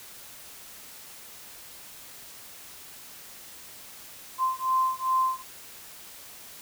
sine beating tone pair, 1039 / 1041.5 Hz, C6 / C6, -12 / -8 cents, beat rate 2.5 Hz, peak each -26 / -26 dBFS, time 4.38-5.43 s, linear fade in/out 50 ms, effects white hiss -46 dBFS RMS until 6.61 s

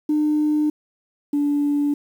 sine tone pair in turn, 301.7 / 289.4 Hz, D4 / D4, +47 / -25 cents, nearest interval minor second, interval 72 cents, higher first, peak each -15 / -16 dBFS, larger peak first, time 0.09-0.7 / 1.33-1.94 s, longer neither, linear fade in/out 5 ms, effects tanh soft clip ceiling -13 dBFS + 8-bit

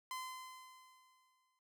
sawtooth tone with exponential decay, 1029 Hz, C6, 29 cents flat, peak -37 dBFS, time 0.11-1.59 s, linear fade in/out 1 ms, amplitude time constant 320 ms, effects noise-tail reverb RT60 0.2 s tail -20 dB re dry

